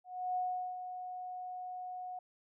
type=tone with ADSR envelope; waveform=sine; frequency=731 Hz; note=F#5; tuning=21 cents flat; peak=-31 dBFS; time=0.04-2.19 s; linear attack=320 ms; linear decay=400 ms; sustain=-9 dB; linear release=4 ms; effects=none